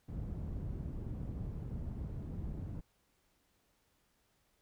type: low-pass noise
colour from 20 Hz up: white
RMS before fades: -41 dBFS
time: 0.08-2.81 s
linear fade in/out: 10 ms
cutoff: 130 Hz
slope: 12 dB/octave
effects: pink hiss -75 dBFS RMS until 4.61 s